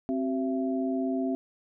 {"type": "tone cluster", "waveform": "sine", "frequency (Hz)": [264.1, 379.5, 671], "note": ["C4", "F#4", "E5"], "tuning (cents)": [16, 44, 31], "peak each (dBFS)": [-27, -34, -34], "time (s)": [0.09, 1.35], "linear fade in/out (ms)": 0, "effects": []}